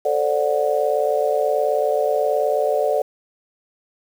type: chord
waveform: sine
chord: D dominant seventh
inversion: second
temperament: just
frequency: 440.5 / 528.6 / 587.3 / 734.2 Hz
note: A4 / C5 / D5 / F#5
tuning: +2 / +18 / 0 / -14 cents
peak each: -22 / -24 / -20 / -24 dBFS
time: 0.05-3.02 s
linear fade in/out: 5 ms
effects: 7-bit